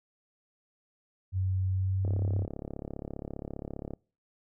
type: tone with pitch glide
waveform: sine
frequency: 94 to 96.81 Hz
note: F#2 to G2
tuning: +28 to -21 cents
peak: -26 dBFS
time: 1.32-2.47 s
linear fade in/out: 50 ms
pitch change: +51 cents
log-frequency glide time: 1.71-2.25 s
type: click train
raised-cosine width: 2 ms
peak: -24 dBFS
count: 67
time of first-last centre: 2.05-3.936 s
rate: 35 Hz
effects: noise-tail reverb RT60 0.4 s tail -26 dB re dry